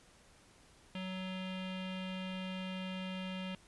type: tone with low-pass filter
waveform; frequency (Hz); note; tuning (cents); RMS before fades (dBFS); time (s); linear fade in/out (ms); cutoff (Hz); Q
square; 186.7; F#3; +16; -41; 0.95-3.55; 2; 3000; 4.8
effects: pink hiss -63 dBFS RMS until 3.67 s + resampled to 24000 Hz